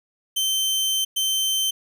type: tone bursts at uneven times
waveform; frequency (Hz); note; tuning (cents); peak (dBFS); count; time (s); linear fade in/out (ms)
sawtooth; 3100; G7; -20; -17; 2; 0.36-1.05 / 1.16-1.71; 10
effects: none